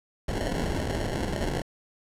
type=noise with sample-and-hold; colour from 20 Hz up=pink; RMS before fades=-29 dBFS; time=0.28-1.62 s; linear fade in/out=5 ms; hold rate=1225 Hz; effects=low-pass 10000 Hz 12 dB/octave